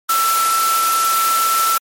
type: tone in noise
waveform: sine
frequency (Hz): 1333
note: E6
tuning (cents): +19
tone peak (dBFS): -14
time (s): 0.09-1.78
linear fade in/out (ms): 5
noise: white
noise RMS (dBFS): -20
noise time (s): 0.09-1.78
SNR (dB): +3
effects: high-pass 400 Hz 12 dB/octave + MP3 64 kbps

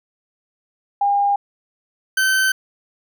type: tone pair in turn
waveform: sine / 40% pulse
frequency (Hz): 807 / 1538.4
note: G#5 / G6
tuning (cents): -50 / -33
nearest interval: major seventh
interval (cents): 1117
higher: second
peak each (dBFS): -14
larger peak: neither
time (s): 1.01-1.36 / 2.17-2.52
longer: neither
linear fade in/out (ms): 5
effects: none

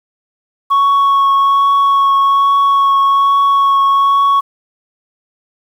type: tone with vibrato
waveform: sine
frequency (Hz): 1108.7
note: C#6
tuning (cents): 0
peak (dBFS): -5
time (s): 0.7-4.41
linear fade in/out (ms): 20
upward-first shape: triangle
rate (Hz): 1.2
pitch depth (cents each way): 12
effects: tanh soft clip ceiling -7 dBFS + 7-bit

